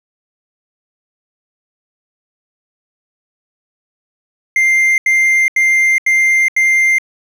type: tone bursts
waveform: triangle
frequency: 2097 Hz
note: C7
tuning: 3 cents sharp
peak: -7 dBFS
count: 5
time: 4.56-6.984 s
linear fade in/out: 2 ms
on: 420 ms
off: 81 ms
effects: none